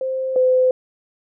sine tone pair in turn, 523.3 / 511.3 Hz, C5 / C5, 0 / -40 cents, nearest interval unison, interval 40 cents, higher first, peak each -20 / -12 dBFS, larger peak second, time 0.01-0.36 / 0.36-0.71 s, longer neither, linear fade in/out 2 ms, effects none

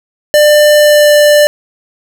square tone with pitch glide, 596 to 591.9 Hz, D5 to D5, +25 to +13 cents, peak -4 dBFS, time 0.34-1.47 s, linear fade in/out 0 ms, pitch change -12 cents, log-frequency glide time 0.78-1.12 s, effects 7-bit

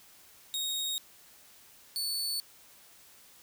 sawtooth tone pair in turn, 3752 / 4462 Hz, A#7 / C#8, +11 / +11 cents, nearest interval minor third, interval 300 cents, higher second, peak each -28 dBFS, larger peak neither, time 0.54-0.98 / 1.96-2.4 s, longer neither, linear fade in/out 0 ms, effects white hiss -57 dBFS RMS until 3.42 s

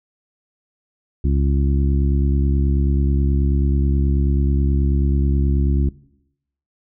harmonic tone, 69.3 Hz, C#2, in tune, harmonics 1 / 2 / 3 / 4 / 5, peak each -16 / -22 / -26 / -28 / -30 dBFS, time 1.24-5.89 s, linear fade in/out 5 ms, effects noise-tail reverb RT60 0.8 s tail -19 dB re dry

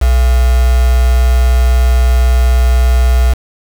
sine tone with quantisation, 61.9 Hz, B1, 5 cents sharp, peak -6 dBFS, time 0.01-3.34 s, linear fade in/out 10 ms, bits 3, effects none

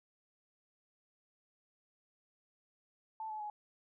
sine tone with pitch steps, 880 / 859.4 / 839.3 Hz, A5 / A5 / G#5, 0 / -41 / +18 cents, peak -39 dBFS, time 3.2-3.5 s, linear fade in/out 2 ms, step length 100 ms, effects none

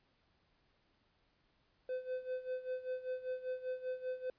triangle tone with tremolo, 510 Hz, C5, 44 cents flat, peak -33 dBFS, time 1.89-4.3 s, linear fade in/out 2 ms, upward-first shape sine, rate 5.1 Hz, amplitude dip 80%, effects pink hiss -75 dBFS RMS until 4.38 s + resampled to 11025 Hz

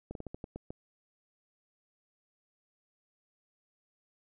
slowing click train, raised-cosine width 2 ms, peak -27 dBFS, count 8, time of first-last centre 0.11-0.705 s, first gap 42 ms, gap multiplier 1.23, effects none

